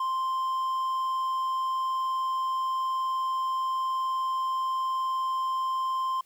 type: tone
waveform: triangle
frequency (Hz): 1046.5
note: C6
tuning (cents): 0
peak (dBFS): -24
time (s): 0-6.21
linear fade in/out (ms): 5
effects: white hiss -64 dBFS RMS until 6.25 s